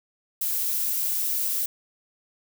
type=noise; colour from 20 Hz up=violet; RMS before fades=-26 dBFS; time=0.41-1.66 s; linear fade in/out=5 ms; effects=none